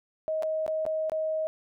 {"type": "tone with dropouts", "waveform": "sine", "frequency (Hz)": 630, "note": "D#5", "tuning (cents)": 21, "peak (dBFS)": -26, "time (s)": [0.28, 1.47], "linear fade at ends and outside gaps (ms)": 0, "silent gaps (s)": [[0.424, 0.432], [0.664, 0.679], [0.853, 0.864], [1.097, 1.119]], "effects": []}